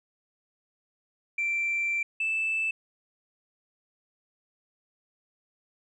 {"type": "tone pair in turn", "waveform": "sine", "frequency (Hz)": [2349, 2637], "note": ["D7", "E7"], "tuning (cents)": [0, 0], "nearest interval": "major second", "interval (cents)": 200, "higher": "second", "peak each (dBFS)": -24, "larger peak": "neither", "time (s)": [[1.38, 2.03], [2.2, 2.71]], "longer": "first", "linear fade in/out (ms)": 5, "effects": ["tanh soft clip ceiling -22 dBFS"]}